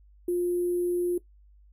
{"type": "tone with sample-and-hold", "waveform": "sine", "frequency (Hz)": 352.6, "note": "F4", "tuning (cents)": 17, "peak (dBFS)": -23, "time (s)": [0.28, 1.18], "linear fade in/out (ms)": 5, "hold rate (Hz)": 11025, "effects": ["noise-tail reverb RT60 0.1 s tail -17 dB re dry", "added 50 Hz sine -53 dBFS peak until 1.72 s"]}